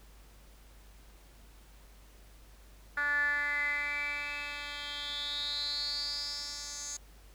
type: tone with band-pass filter sweep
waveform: 10% pulse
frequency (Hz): 290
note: D4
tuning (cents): -22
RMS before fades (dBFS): -35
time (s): 2.97-6.97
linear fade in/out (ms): 5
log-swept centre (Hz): 1600 to 6500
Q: 9.8
effects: added 50 Hz sine -54 dBFS peak until 7.34 s + pink hiss -61 dBFS RMS until 7.34 s